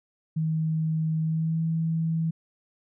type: tone with pitch glide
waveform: sine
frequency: 158.8 to 162.61 Hz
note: D#3 to E3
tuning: +36 to -23 cents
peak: -23 dBFS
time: 0.36-2.31 s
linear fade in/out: 10 ms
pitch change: +41 cents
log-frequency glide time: 1.21-1.61 s
effects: none